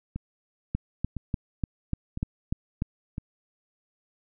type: two click trains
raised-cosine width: 5 ms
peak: -20 / -14 dBFS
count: 4 / 8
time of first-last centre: 0.16-3.181 / 0.75-2.821 s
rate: 0.993 / 3.38 Hz
effects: none